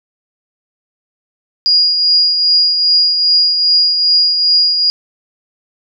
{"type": "tone with tremolo", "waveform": "sine", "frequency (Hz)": 4865, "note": "D#8", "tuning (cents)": -40, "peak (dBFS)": -6, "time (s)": [1.66, 4.9], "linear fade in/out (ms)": 0, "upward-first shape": "triangle", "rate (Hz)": 2.5, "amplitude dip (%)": 50, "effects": []}